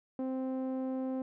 sawtooth tone with low-pass filter, 261 Hz, C4, 4 cents flat, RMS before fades -35 dBFS, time 0.19-1.22 s, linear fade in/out 2 ms, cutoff 560 Hz, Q 1, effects none

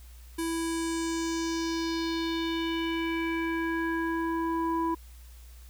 square tone with low-pass filter sweep, 330 Hz, E4, 2 cents sharp, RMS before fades -30 dBFS, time 0.38-4.95 s, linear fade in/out 10 ms, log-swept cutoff 11000 to 950 Hz, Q 3, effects added 60 Hz sine -46 dBFS peak until 5.69 s + white hiss -58 dBFS RMS until 5.69 s

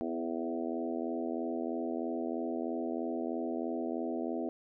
harmonic tone with a mistuned harmonic, 83.1 Hz, E2, 15 cents sharp, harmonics 3 / 4 / 5 / 6 / 7 / 8 / 9, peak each -37 / -37 / -41 / -44 / -46 / -41 / -47 dBFS, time 0.01-4.49 s, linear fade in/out 0 ms, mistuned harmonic 4, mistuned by -16 cents, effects none

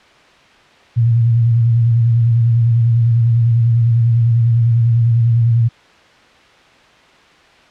sine tone with vibrato, 116.54 Hz, A#2, in tune, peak -9 dBFS, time 0.96-5.69 s, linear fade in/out 20 ms, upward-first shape square, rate 10 Hz, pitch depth 36 cents each way, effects white hiss -46 dBFS RMS until 7.7 s + low-pass 3000 Hz 12 dB/octave

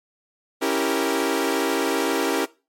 sawtooth chord, C# diminished seventh, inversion none, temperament equal, 277.2 / 329.6 / 392 / 466.2 Hz, C#4 / E4 / G4 / Bb4, 0 / 0 / 0 / 0 cents, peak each -22 dBFS, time 0.61-2.46 s, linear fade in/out 20 ms, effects noise-tail reverb RT60 0.3 s tail -20 dB re dry + MP3 64 kbps

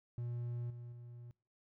triangle tone with level steps, 120 Hz, B2, 49 cents flat, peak -36 / -44 / -47 dBFS, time 0.18-1.31 s, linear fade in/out 0 ms, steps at 0.7 / 0.92 s, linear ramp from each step 5 ms, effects noise-tail reverb RT60 0.4 s tail -25 dB re dry

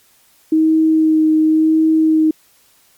sine tone with vibrato, 315.2 Hz, D#4, 23 cents sharp, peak -9 dBFS, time 0.52-2.31 s, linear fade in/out 5 ms, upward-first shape sine, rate 0.93 Hz, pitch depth 14 cents each way, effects white hiss -53 dBFS RMS until 2.97 s + MP3 96 kbps

